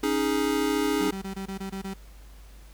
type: chord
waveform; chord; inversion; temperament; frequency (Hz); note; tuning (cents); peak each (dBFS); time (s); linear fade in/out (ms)
square; C# suspended second; none; equal; 277.2 / 311.1 / 415.3; C#4 / D#4 / G#4; 0 / 0 / 0; -29 / -28 / -28; 0.03-1.11; 5
type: tone bursts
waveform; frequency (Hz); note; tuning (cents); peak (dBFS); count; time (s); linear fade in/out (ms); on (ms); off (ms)
35% pulse; 193.4; G3; -23; -30; 8; 1-1.94; 10; 100; 20
effects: added 50 Hz sine -45 dBFS peak until 2.73 s + pink hiss -56 dBFS RMS until 2.73 s